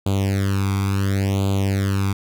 sawtooth tone with flanger, 98 Hz, G2, in tune, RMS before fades -20 dBFS, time 0.06-2.13 s, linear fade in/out 5 ms, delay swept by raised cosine 0.27 to 0.86 ms, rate 0.71 Hz, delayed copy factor +1, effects none

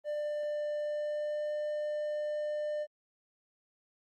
triangle tone with pitch glide, 595 to 599.5 Hz, D5 to D5, +22 to +36 cents, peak -30 dBFS, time 0.04-2.87 s, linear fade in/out 50 ms, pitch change +14 cents, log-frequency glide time 0.75-1.52 s, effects Opus 24 kbps

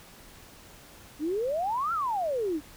sine exponential two-way sweep, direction up then down, 283.8 to 1396.9 to 283.8 Hz, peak -26 dBFS, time 1.19-2.61 s, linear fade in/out 50 ms, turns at 1.93 s, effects pink hiss -51 dBFS RMS until 2.76 s

